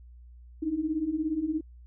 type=beating tone pair; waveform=sine; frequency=300 / 317 Hz; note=D4 / D#4; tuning=+37 / +32 cents; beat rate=17 Hz; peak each=-32 / -28 dBFS; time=0.62-1.61 s; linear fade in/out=10 ms; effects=added 60 Hz sine -47 dBFS peak until 1.86 s